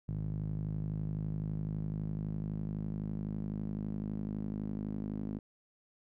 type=tone with band-pass filter sweep; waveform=sawtooth; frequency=51.91 Hz; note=G#1; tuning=in tune; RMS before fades=-37 dBFS; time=0.08-5.39 s; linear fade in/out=5 ms; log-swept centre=140 to 230 Hz; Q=3; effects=none